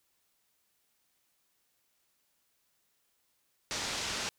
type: low-pass noise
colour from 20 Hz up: white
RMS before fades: -36 dBFS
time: 3.71-4.29 s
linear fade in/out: 0 ms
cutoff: 6600 Hz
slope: 24 dB/octave
effects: white hiss -75 dBFS RMS until 4.38 s

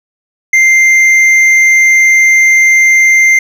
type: tone with hard clipping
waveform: sine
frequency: 2093 Hz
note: C7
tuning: in tune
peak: -5 dBFS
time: 0.53-3.39 s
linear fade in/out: 5 ms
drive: 5 dB
effects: none

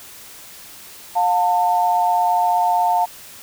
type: tone pair together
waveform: sine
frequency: 711 / 895.8 Hz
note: F5 / A5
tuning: +31 / +31 cents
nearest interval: major third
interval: 400 cents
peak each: -17 dBFS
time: 1.15-3.06 s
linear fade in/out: 20 ms
effects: white hiss -40 dBFS RMS until 3.42 s

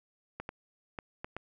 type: clicks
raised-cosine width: 0.5 ms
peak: -23 dBFS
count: 5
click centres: 0.4 / 0.491 / 0.988 / 1.245 / 1.366 s
effects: none

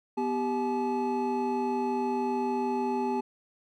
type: tone cluster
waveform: triangle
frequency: 247.1 / 393.6 / 857 Hz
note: B3 / G4 / A5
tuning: +1 / +7 / -46 cents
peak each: -29 dBFS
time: 0.17-3.21 s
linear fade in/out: 10 ms
effects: none

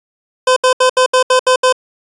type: tone bursts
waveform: 25% pulse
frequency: 511 Hz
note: C5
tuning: 41 cents flat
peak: -4 dBFS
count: 8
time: 0.47-1.726 s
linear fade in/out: 5 ms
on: 94 ms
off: 72 ms
effects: resampled to 22050 Hz

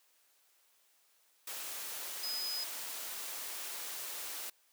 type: tone in noise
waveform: sine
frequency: 5020 Hz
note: D#8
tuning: 15 cents sharp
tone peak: -36 dBFS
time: 2.23-2.64 s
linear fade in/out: 5 ms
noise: white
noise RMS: -42 dBFS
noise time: 1.47-4.5 s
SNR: +3 dB
effects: white hiss -70 dBFS RMS until 4.72 s + high-pass 400 Hz 12 dB/octave

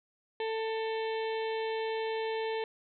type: harmonic tone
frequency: 444.6 Hz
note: A4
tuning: 18 cents sharp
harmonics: 1 / 2 / 4 / 5 / 6 / 7 / 8 / 9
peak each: -32 / -38 / -44 / -46 / -48 / -49 / -50 / -51 dBFS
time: 0.4-2.64 s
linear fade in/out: 2 ms
effects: none

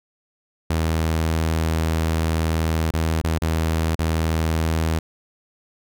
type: tone with dropouts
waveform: sawtooth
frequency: 80.6 Hz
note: E2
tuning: 38 cents flat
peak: -15 dBFS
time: 0.7-4.99 s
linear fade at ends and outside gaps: 5 ms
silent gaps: 2.91-2.937 / 3.215-3.239 / 3.385-3.419 / 3.954-3.991 s
effects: none

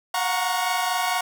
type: chord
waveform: sawtooth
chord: Gb major seventh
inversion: third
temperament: equal with one note detuned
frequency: 715.6 / 740 / 932.3 / 1108.7 Hz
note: F5 / Gb5 / Bb5 / Db6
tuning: +42 / 0 / 0 / 0 cents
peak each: -24 dBFS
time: 0.14-1.21 s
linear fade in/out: 5 ms
effects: none

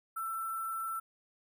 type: tone with sample-and-hold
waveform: sine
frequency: 1337 Hz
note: E6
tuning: 24 cents sharp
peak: -34 dBFS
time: 0.16-1 s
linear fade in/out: 10 ms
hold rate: 11025 Hz
effects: none

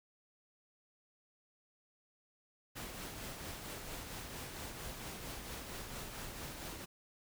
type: noise with tremolo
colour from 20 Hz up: pink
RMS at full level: -44 dBFS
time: 2.75-6.86 s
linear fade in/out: 20 ms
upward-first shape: triangle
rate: 4.4 Hz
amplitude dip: 40%
effects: none

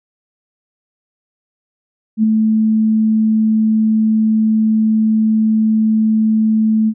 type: tone with ADSR envelope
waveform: sine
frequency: 218.7 Hz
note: A3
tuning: 10 cents flat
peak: -7 dBFS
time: 2.17-6.94 s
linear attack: 64 ms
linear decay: 5 ms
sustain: -3 dB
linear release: 61 ms
effects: none

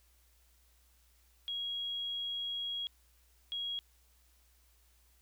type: tone bursts at uneven times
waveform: sine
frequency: 3300 Hz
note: G#7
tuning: 12 cents flat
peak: -35 dBFS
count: 2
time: 1.48-2.87 / 3.52-3.79 s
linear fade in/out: 0 ms
effects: added 60 Hz sine -66 dBFS peak until 5.21 s + white hiss -70 dBFS RMS until 5.21 s

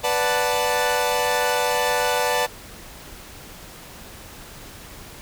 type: chord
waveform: sawtooth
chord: B minor seventh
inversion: none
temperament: equal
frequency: 493.9 / 587.3 / 740 / 880 Hz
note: B4 / D5 / F#5 / A5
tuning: 0 / 0 / 0 / 0 cents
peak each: -20 / -22 / -24 / -20 dBFS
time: 0.03-2.47 s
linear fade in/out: 20 ms
effects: pink hiss -41 dBFS RMS until 5.21 s

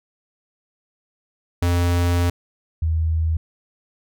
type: tone pair in turn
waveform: square / sine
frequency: 87.31 / 80.45 Hz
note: F2 / E2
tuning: 0 / -42 cents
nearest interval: minor second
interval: 142 cents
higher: first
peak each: -17 dBFS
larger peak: neither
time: 1.62-2.3 / 2.82-3.37 s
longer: first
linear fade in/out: 5 ms
effects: none

